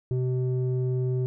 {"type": "tone with low-pass filter", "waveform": "square", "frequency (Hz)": 127.2, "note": "C3", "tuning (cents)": -48, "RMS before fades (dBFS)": -26, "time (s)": [0.11, 1.26], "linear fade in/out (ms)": 0, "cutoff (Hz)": 310, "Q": 3.2, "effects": []}